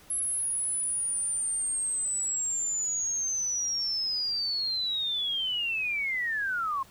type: linear sweep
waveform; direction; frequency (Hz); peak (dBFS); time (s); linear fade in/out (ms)
sine; down; 10960 to 1046.5; -27; 0.1-6.83; 5
effects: pink hiss -55 dBFS RMS until 6.9 s